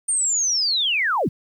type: linear sweep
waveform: sine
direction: down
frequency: 8940 to 86.5 Hz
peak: -18 dBFS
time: 0.08-1.29 s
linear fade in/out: 10 ms
effects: 9-bit

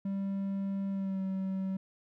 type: tone with pitch glide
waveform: triangle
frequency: 196 to 190.86 Hz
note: G3 to G3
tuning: 0 to -46 cents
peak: -29 dBFS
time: 0.05-1.77 s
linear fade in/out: 5 ms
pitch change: -46 cents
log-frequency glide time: 0.9-1.21 s
effects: none

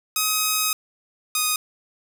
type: tone pair in turn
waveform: 5% pulse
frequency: 1264 / 1243.7 Hz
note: D#6 / D#6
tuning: +27 / -1 cents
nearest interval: unison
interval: 28 cents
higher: first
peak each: -8 dBFS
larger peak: neither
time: 0.16-0.73 / 1.35-1.56 s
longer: first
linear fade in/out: 2 ms
effects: none

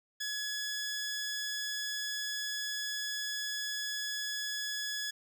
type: tone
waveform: 15% pulse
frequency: 1692 Hz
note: G#6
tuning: 32 cents sharp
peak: -28 dBFS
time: 0.2-5.11 s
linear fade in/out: 10 ms
effects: none

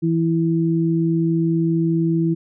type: tone pair together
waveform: sine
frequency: 164.8 / 329.6 Hz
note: E3 / E4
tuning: 0 / 0 cents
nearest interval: octave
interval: 1200 cents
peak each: -18 / -19 dBFS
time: 0.02-2.35 s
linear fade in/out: 20 ms
effects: none

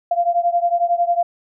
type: beating tone pair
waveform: sine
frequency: 689 / 700 Hz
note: F5 / F5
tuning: -24 / +4 cents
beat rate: 11 Hz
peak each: -17 / -19 dBFS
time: 0.11-1.23 s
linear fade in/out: 5 ms
effects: none

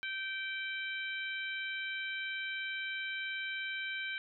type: harmonic tone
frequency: 777 Hz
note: G5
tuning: 16 cents flat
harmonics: 2 / 3 / 4 / 5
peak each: -39 / -40 / -44 / -48 dBFS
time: 0.03-4.18 s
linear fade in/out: 0 ms
effects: none

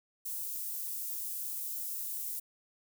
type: high-pass noise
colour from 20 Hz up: white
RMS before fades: -38 dBFS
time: 0.25-2.4 s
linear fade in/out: 10 ms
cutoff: 11000 Hz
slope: 12 dB/octave
effects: none

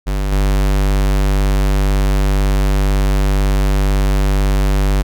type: tone with level steps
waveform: square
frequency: 49 Hz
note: G1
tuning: in tune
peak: -16 / -12 dBFS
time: 0.06-5.03 s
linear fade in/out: 20 ms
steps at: 0.32 s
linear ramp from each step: 5 ms
effects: none

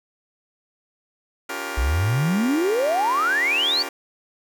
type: chord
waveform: 10% pulse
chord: G half-diminished seventh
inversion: second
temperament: just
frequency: 282.2 / 352.8 / 392 / 470.4 Hz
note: Db4 / F4 / G4 / Bb4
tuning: +31 / +18 / 0 / +16 cents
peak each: -26 dBFS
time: 1.49-3.89 s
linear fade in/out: 5 ms
type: exponential sweep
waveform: sine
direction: up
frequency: 56.1 to 4699 Hz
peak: -18 dBFS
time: 1.77-3.83 s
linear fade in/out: 10 ms
effects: none

